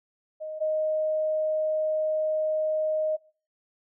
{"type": "tone pair in turn", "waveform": "sine", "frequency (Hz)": [622, 622], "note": ["D#5", "D#5"], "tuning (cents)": [-1, -1], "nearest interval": "unison", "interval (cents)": 0, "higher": "neither", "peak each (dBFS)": [-32, -23], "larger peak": "second", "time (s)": [[0.4, 0.6], [0.6, 3.17]], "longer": "second", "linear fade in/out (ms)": 20, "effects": ["noise-tail reverb RT60 0.4 s tail -21 dB re dry"]}